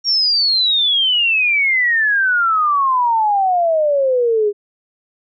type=exponential sweep; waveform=sine; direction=down; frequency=5630 to 403.7 Hz; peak=-12 dBFS; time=0.04-4.53 s; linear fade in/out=50 ms; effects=none